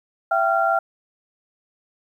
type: tone cluster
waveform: sine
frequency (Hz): 670 / 775 / 1380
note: E5 / G5 / F6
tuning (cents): +28 / -20 / -21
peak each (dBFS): -21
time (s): 0.31-0.79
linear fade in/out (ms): 5
effects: 9-bit